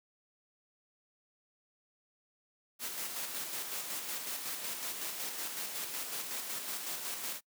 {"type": "noise with tremolo", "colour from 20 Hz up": "white", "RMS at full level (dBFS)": -38, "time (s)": [2.79, 7.41], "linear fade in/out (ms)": 50, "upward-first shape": "square", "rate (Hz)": 5.4, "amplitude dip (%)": 35, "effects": ["noise-tail reverb RT60 0.1 s tail -24 dB re dry", "high-pass 200 Hz 12 dB/octave"]}